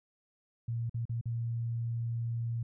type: tone with dropouts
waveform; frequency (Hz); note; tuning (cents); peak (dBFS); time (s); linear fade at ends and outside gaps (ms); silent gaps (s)
sine; 116.54; A#2; 0; -31; 0.68-2.63; 5; 0.896-0.943 / 1.054-1.094 / 1.212-1.256
effects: none